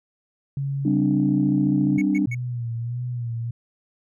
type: tone with pitch glide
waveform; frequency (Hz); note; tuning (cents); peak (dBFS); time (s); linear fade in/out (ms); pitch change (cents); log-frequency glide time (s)
sine; 138.59 to 141.01; C#3 to C#3; 0 to +30; -23; 0.57-1.98; 2; +30; 0.85-1.43
type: chord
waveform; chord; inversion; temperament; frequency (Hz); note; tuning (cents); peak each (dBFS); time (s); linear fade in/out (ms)
sine; G suspended fourth; none; equal with one note detuned; 196 / 261.6 / 295.9; G3 / C4 / D4; 0 / 0 / +13; -22 / -25 / -20; 0.85-2.26; 5
type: tone bursts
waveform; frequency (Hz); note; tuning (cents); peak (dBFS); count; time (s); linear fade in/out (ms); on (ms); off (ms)
triangle; 2217; C#7; 0; -27; 3; 1.98-2.348; 5; 36; 130
type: tone with vibrato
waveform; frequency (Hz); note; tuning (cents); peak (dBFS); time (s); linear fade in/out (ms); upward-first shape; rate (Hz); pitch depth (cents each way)
sine; 119.7; A#2; +46; -25; 2.27-3.51; 5; sine; 1.6; 59
effects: tanh soft clip ceiling -8 dBFS